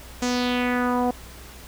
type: tone with low-pass filter sweep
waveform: sawtooth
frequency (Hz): 246.9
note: B3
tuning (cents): 0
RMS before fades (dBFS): -23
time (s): 0.22-1.11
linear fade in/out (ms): 5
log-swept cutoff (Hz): 7100 to 720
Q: 2.7
effects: added 60 Hz sine -44 dBFS peak until 1.67 s + pink hiss -44 dBFS RMS until 1.67 s